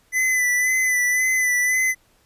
square tone with vibrato, 2005 Hz, B6, 26 cents sharp, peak -18 dBFS, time 0.12-1.95 s, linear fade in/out 50 ms, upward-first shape sine, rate 1.9 Hz, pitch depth 32 cents each way, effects pink hiss -60 dBFS RMS until 2.25 s + resampled to 32000 Hz

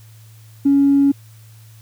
triangle tone with tanh clipping, 279.4 Hz, C#4, 14 cents sharp, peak -10 dBFS, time 0.65-1.12 s, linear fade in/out 10 ms, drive 4 dB, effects added 110 Hz sine -41 dBFS peak until 1.81 s + white hiss -52 dBFS RMS until 1.81 s

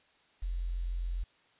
sine tone with quantisation, 43.65 Hz, F1, in tune, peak -31 dBFS, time 0.42-1.24 s, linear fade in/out 10 ms, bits 10, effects white hiss -66 dBFS RMS until 1.59 s + resampled to 8000 Hz

